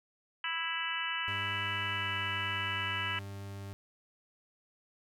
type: harmonic tone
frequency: 329.6 Hz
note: E4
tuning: in tune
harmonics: 3 / 4 / 5 / 6 / 7 / 8 / 9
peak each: -42 / -41 / -39 / -40 / -44 / -40 / -38 dBFS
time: 0.44-3.19 s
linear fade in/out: 2 ms
type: tone with pitch glide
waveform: 40% pulse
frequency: 101.1 to 99.19 Hz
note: G#2 to G2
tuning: -46 to +21 cents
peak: -40 dBFS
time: 1.28-3.73 s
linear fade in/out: 0 ms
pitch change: -33 cents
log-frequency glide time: 1.91-2.1 s
effects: none